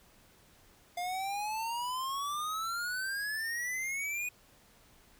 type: exponential sweep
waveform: square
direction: up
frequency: 700 to 2489 Hz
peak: -34 dBFS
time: 0.97-4.29 s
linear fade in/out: 5 ms
effects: pink hiss -62 dBFS RMS until 5.19 s